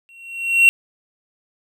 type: tone with exponential growth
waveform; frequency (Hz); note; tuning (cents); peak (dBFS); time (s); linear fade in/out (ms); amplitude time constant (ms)
triangle; 2733; F7; -38; -4; 0.09-0.69; 0; 130
effects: none